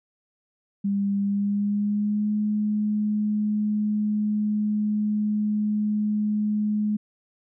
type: tone with pitch glide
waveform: sine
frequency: 199.8 to 210.7 Hz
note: G3 to G#3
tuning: +33 to +25 cents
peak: -21 dBFS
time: 0.84-6.97 s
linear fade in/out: 10 ms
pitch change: +92 cents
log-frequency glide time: 1.2-2.32 s
effects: none